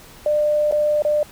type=tone with dropouts; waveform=sine; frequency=598 Hz; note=D5; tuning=31 cents sharp; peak=-15 dBFS; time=0.26-1.23 s; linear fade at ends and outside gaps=2 ms; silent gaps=0.713-0.723 / 1.022-1.049 s; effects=pink hiss -44 dBFS RMS until 1.31 s